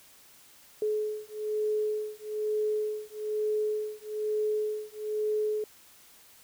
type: beating tone pair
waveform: sine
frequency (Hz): 425.8 / 426.9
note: G#4 / G#4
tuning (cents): +43 / +48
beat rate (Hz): 1.1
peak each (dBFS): -31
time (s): 0.82-5.64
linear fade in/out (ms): 2
effects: white hiss -56 dBFS RMS until 6.43 s